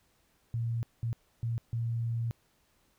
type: tone bursts at uneven times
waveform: sine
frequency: 116.1 Hz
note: A#2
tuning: 7 cents flat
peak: -29 dBFS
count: 4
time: 0.54-0.83 / 1.03-1.13 / 1.43-1.58 / 1.73-2.31 s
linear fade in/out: 0 ms
effects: pink hiss -70 dBFS RMS until 2.98 s